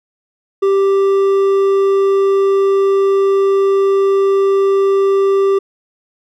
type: tone with hard clipping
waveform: triangle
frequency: 392 Hz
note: G4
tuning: in tune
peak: -11 dBFS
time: 0.62-5.59 s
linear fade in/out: 10 ms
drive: 9 dB
effects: none